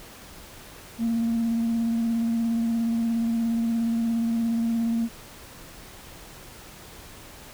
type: tone with vibrato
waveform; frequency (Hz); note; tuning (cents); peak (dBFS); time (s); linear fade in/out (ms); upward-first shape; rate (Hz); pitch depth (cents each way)
sine; 230; A#3; -23; -20; 0.98-5.09; 50; sine; 17; 22
effects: tanh soft clip ceiling -19 dBFS + pink hiss -45 dBFS RMS until 7.53 s